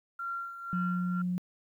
sine tone with tremolo, 1376 Hz, F6, 26 cents flat, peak -32 dBFS, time 0.19-1.22 s, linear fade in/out 5 ms, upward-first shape sine, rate 2 Hz, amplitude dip 65%
sine tone, 179.6 Hz, F3, 49 cents sharp, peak -28 dBFS, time 0.73-1.38 s, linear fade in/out 0 ms
effects tanh soft clip ceiling -20 dBFS + 11-bit

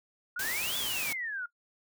sine exponential two-way sweep, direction up then down, 1396.9 to 3520 to 1396.9 Hz, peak -33 dBFS, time 0.36-1.46 s, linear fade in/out 5 ms, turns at 0.77 s
white noise, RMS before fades -35 dBFS, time 0.39-1.13 s, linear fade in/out 5 ms
effects noise-tail reverb RT60 0.1 s tail -21 dB re dry

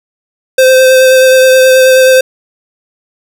square tone with vibrato, 519 Hz, C5, 14 cents flat, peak -3 dBFS, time 0.58-2.21 s, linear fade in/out 5 ms, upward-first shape triangle, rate 9.4 Hz, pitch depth 18 cents each way, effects none

